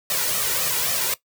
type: noise with flanger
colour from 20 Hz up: white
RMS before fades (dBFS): -23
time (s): 0.1-1.14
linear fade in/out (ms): 2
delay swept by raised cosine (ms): 1.6 to 2.13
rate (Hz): 3.7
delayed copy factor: +0.7
effects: noise-tail reverb RT60 0.1 s tail -17 dB re dry + high-pass 100 Hz 12 dB/octave